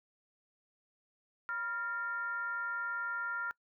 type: tone with frequency modulation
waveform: sine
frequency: 1395 Hz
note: F6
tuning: 2 cents flat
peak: -34 dBFS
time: 1.49-3.51 s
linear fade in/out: 0 ms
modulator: 424 Hz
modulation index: 0.55
effects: noise-tail reverb RT60 0.1 s tail -24 dB re dry